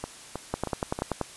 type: two click trains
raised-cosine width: 1 ms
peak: -12 / -17 dBFS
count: 8 / 4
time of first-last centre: 0.54-1.213 / 0.04-0.989 s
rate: 10.4 / 3.16 Hz
effects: white hiss -46 dBFS RMS until 1.36 s + resampled to 24000 Hz